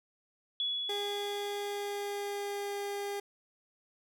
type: tone with exponential decay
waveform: sine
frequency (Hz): 3390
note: G#7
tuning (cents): +35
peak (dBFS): -29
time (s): 0.6-2.9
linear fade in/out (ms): 1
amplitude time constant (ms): 500
type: tone with pitch glide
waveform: 30% pulse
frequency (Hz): 407.4 to 403.9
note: G#4 to G#4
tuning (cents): -33 to -48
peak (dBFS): -32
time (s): 0.89-3.2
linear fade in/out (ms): 5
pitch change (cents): -15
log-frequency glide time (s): 1.61-2.79
effects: none